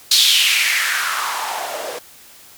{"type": "noise with band-pass filter sweep", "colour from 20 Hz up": "blue", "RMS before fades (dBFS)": -18, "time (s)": [0.11, 1.99], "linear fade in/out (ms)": 5, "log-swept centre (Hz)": [4100, 480], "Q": 3.8, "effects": ["white hiss -44 dBFS RMS until 2.57 s"]}